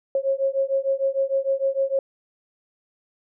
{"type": "beating tone pair", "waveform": "sine", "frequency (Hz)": [539, 545.6], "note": ["C#5", "C#5"], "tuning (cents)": [-49, -28], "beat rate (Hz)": 6.6, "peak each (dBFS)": [-23, -23], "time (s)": [0.15, 1.99], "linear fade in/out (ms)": 2, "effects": []}